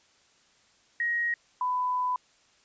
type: tone pair in turn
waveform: sine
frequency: 1886 / 999.1 Hz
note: A#6 / B5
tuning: +20 / +20 cents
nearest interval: major seventh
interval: 1100 cents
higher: first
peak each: -25 dBFS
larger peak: neither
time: 1-1.34 / 1.61-2.16 s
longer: second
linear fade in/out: 2 ms
effects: white hiss -63 dBFS RMS until 2.64 s + resampled to 16000 Hz